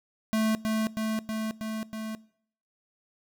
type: tone with echo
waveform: square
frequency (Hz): 219.1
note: A3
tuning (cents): -7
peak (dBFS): -24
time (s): 0.33-0.55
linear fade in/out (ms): 0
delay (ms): 320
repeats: 5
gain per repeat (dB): -2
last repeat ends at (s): 2.15
effects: noise-tail reverb RT60 0.6 s tail -21 dB re dry